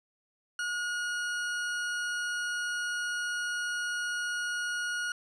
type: tone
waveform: 40% pulse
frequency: 1443 Hz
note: F#6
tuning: 44 cents flat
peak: -30 dBFS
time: 0.59-5.12 s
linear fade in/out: 2 ms
effects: resampled to 22050 Hz + 11-bit